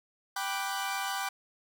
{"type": "chord", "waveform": "sawtooth", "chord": "G major seventh", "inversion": "none", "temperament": "equal", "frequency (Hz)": [784, 987.8, 1174.7, 1480], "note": ["G5", "B5", "D6", "F#6"], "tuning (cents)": [0, 0, 0, 0], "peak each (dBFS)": [-31, -35, -34, -35], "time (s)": [0.36, 1.29], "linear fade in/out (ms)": 5, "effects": []}